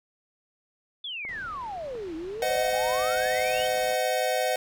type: exponential two-way sweep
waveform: sine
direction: down then up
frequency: 3538 to 311.1 to 3196 Hz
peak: -32 dBFS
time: 1.04-3.67 s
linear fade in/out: 5 ms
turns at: 2.15 s
type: clicks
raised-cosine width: 1 ms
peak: -30 dBFS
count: 2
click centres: 1.251 / 1.953 s
type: low-pass noise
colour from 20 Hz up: pink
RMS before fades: -48 dBFS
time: 1.28-3.95 s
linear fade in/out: 10 ms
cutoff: 3800 Hz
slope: 12 dB/octave
type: chord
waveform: square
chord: C diminished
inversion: none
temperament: equal with one note detuned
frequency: 510.7 / 622.3 / 740 Hz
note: C5 / Eb5 / Gb5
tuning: -42 / 0 / 0 cents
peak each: -29 dBFS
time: 2.42-4.56 s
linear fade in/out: 2 ms
effects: none